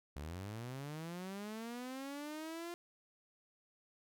sawtooth linear sweep, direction up, 67.8 to 349.2 Hz, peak -39 dBFS, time 0.16-2.74 s, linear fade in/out 0 ms, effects none

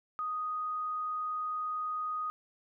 sine tone, 1244.5 Hz, D#6, in tune, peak -32 dBFS, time 0.19-2.3 s, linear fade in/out 0 ms, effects none

